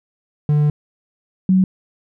triangle / sine tone pair in turn, 148.6 / 187.38 Hz, D3 / F#3, +21 / +22 cents, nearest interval major third, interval 401 cents, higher second, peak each -10 dBFS, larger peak neither, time 0.49-0.7 / 1.49-1.64 s, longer first, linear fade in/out 2 ms, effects none

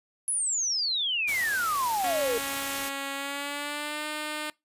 sine exponential sweep, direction down, 10700 to 450.3 Hz, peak -25 dBFS, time 0.28-2.38 s, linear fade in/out 0 ms
white noise, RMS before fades -35 dBFS, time 1.27-2.9 s, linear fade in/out 20 ms
5% pulse tone with pitch glide, 276.3 to 303.1 Hz, C#4 to D#4, -6 to -45 cents, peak -20 dBFS, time 2.04-4.5 s, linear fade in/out 2 ms, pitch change +161 cents, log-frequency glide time 3.15-4.06 s
effects noise-tail reverb RT60 0.2 s tail -23 dB re dry + resampled to 32000 Hz

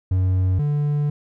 triangle tone pair in turn, 92.9 / 146.75 Hz, F#2 / D3, +7 / -1 cents, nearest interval minor sixth, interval 792 cents, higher second, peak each -14 / -16 dBFS, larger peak first, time 0.11-0.59 / 0.59-1.1 s, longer second, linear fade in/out 5 ms, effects none

